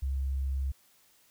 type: tone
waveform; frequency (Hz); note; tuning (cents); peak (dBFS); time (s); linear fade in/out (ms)
sine; 67.4; C#2; -48; -28; 0.02-0.72; 10
effects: white hiss -64 dBFS RMS until 1.3 s